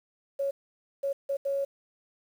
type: tone bursts at uneven times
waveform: sine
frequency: 554.4 Hz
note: C#5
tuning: in tune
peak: -26 dBFS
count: 4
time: 0.39-0.51 / 1.03-1.13 / 1.29-1.37 / 1.45-1.65 s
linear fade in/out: 10 ms
effects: 9-bit